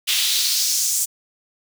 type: noise with high-pass filter sweep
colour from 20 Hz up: pink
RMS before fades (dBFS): -20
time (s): 0.07-1.06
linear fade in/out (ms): 20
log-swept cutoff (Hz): 3000 to 7400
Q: 2.3
effects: none